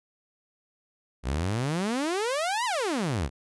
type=exponential two-way sweep; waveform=sawtooth; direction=up then down; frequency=58.3 to 1027 to 58.3 Hz; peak=-22 dBFS; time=1.23-3.3 s; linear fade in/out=50 ms; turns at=2.65 s; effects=resampled to 24000 Hz